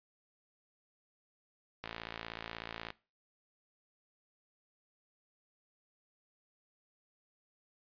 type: click train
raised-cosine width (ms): 0.3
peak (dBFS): -24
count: 61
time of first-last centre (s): 1.84-2.904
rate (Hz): 56.4
effects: noise-tail reverb RT60 0.3 s tail -19 dB re dry + resampled to 11025 Hz